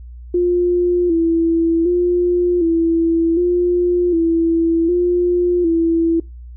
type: tone with vibrato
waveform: sine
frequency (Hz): 342.1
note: F4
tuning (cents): -36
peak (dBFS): -12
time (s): 0.34-6.2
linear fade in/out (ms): 5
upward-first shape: square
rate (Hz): 0.66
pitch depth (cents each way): 55
effects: noise-tail reverb RT60 0.2 s tail -23 dB re dry + added 60 Hz sine -32 dBFS peak until 6.56 s